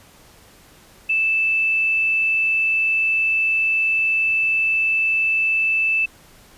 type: tone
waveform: sine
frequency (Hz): 2637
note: E7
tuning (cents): 0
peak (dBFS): -16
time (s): 1.09-6.06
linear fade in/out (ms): 10
effects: pink hiss -49 dBFS RMS until 6.57 s + resampled to 32000 Hz